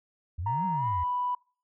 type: exponential two-way sweep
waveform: sine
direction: up then down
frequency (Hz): 77.2 to 196 to 77.2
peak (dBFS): -30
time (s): 0.38-1.04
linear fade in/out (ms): 10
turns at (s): 0.65
type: tone with pitch glide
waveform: sine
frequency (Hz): 932.3 to 987.7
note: A#5 to B5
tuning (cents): 0 to 0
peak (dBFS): -26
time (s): 0.46-1.35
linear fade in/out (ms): 5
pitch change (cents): +100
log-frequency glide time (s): 0.75-0.87
effects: noise-tail reverb RT60 0.4 s tail -25 dB re dry + tanh soft clip ceiling -19 dBFS